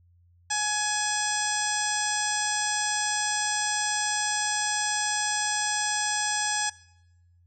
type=harmonic tone; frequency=841 Hz; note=G#5; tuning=22 cents sharp; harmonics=1 / 2 / 3 / 4 / 5 / 6 / 7 / 8 / 9 / 10; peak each=-31 / -30 / -38 / -36 / -41 / -35 / -33 / -42 / -32 / -38 dBFS; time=0.5-6.7 s; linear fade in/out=10 ms; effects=noise-tail reverb RT60 0.9 s tail -22 dB re dry + added 87 Hz sine -57 dBFS peak until 7.46 s